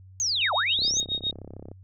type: linear two-way sweep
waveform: sine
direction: down then up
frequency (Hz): 6645 to 554.4 to 6645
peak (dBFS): -23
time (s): 0.2-1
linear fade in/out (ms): 0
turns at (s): 0.54
type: tone with tremolo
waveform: sine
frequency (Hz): 3736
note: A#7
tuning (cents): +3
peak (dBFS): -23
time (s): 0.41-1.31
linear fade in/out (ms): 2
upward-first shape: sine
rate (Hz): 7.2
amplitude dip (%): 100
type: click train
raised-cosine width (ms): 2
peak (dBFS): -27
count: 32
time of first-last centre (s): 0.79-1.715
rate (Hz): 33.5
effects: added 94 Hz sine -46 dBFS peak until 1.83 s